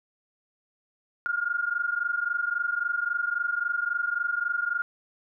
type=tone pair together; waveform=sine; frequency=1404.3 / 1428 Hz; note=F6 / F6; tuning=+9 / +38 cents; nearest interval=unison; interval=29 cents; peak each=-28 dBFS; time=1.26-4.82 s; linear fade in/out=0 ms; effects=none